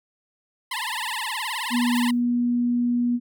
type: tone with vibrato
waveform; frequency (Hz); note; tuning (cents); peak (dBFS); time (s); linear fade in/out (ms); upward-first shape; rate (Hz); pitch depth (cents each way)
15% pulse; 951; A#5; +34; -20; 0.71-2.11; 5; triangle; 19; 220
type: tone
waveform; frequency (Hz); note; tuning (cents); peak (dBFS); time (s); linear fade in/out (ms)
sine; 241.7; B3; -37; -19; 1.7-3.2; 50
type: noise with exponential decay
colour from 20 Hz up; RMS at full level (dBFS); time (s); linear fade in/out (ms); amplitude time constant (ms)
blue; -36; 1.95-2.22; 2; 58
effects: none